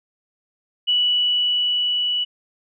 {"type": "tone with level ramp", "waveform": "sine", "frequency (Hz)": 2950, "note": "F#7", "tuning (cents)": -6, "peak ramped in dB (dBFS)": [-15, -19], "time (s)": [0.87, 2.25], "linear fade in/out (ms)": 20, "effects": []}